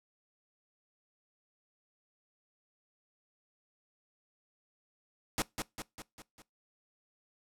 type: noise with echo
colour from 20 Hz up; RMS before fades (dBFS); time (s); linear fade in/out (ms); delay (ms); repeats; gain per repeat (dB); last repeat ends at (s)
pink; -31; 5.38-5.42; 0; 200; 5; -5; 6.42
effects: noise-tail reverb RT60 0.2 s tail -22 dB re dry + low-pass 12000 Hz 12 dB/octave